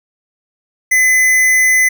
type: tone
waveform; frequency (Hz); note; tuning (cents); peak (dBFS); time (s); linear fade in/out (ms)
square; 2025; B6; +43; -9; 0.91-1.89; 10
effects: none